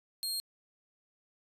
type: tone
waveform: sawtooth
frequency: 4230 Hz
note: C8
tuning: 18 cents sharp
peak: -30 dBFS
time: 0.23-0.4 s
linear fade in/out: 0 ms
effects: resampled to 32000 Hz